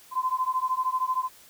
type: beating tone pair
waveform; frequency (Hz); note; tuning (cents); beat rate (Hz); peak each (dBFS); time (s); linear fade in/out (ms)
sine; 1021 / 1034; C6 / C6; -43 / -21; 13; -27; 0.11-1.29; 50
effects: white hiss -53 dBFS RMS until 1.49 s